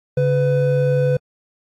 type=tone pair together; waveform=triangle; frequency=140.3 / 500.5 Hz; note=C#3 / B4; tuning=+21 / +23 cents; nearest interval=octave + minor seventh; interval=2202 cents; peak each=-15 dBFS; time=0.17-1.17 s; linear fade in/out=5 ms; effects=AAC 48 kbps